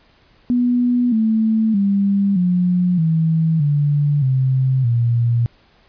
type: tone with pitch steps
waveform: sine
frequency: 244.8 / 220.6 / 198.84 / 179.2 / 161.51 / 145.56 / 131.19 / 118.23 Hz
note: B3 / A3 / G3 / F3 / E3 / D3 / C3 / A#2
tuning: -15 / +5 / +25 / +45 / -35 / -15 / +5 / +25 cents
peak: -13 dBFS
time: 0.5-5.46 s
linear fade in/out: 0 ms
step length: 620 ms
effects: pink hiss -54 dBFS RMS until 5.88 s + resampled to 11025 Hz